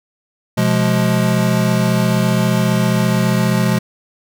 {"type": "chord", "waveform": "square", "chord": "F diminished", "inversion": "second", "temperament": "just", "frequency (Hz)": [125.72, 174.61, 209.5], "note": ["Cb3", "F3", "Ab3"], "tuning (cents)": [31, 0, 15], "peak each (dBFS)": -18, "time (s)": [0.57, 3.79], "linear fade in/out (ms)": 10, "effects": []}